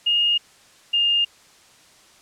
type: tone pair in turn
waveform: sine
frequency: 2847 / 2821 Hz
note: F7 / F7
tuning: +33 / +17 cents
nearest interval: unison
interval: 16 cents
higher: first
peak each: -16 dBFS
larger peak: neither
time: 0.06-0.38 / 0.93-1.25 s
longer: neither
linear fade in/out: 10 ms
effects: white hiss -52 dBFS RMS until 2.21 s + low-pass 8000 Hz 12 dB/octave